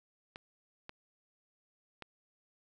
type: clicks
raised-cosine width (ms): 0.3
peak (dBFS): -28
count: 3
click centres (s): 0.359 / 0.894 / 2.023
effects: none